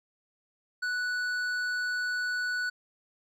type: tone with hard clipping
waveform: sine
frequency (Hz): 1480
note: F#6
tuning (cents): 0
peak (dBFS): -30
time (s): 0.82-2.7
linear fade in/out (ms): 10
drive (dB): 8
effects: none